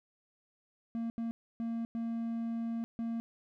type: tone bursts at uneven times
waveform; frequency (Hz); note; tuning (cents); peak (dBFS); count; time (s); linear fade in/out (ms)
triangle; 230; A#3; -23; -31; 5; 0.95-1.1 / 1.18-1.31 / 1.6-1.85 / 1.95-2.84 / 2.99-3.2; 0
effects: none